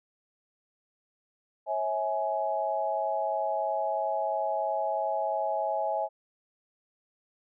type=tone cluster; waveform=sine; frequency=546 / 649 / 838 Hz; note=C#5 / E5 / G#5; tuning=-26 / -27 / +15 cents; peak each=-34 / -30 / -30 dBFS; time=1.66-6.09 s; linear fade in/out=50 ms; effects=none